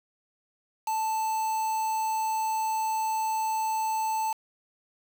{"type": "tone with quantisation", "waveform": "triangle", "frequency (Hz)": 880, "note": "A5", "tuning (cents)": 0, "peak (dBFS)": -24, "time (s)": [0.87, 4.33], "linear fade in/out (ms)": 5, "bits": 6, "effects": []}